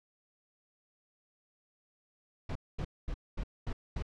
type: noise bursts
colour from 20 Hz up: brown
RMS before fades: -35 dBFS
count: 6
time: 2.49-4.024 s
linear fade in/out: 5 ms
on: 64 ms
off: 230 ms
effects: low-pass 5000 Hz 12 dB/octave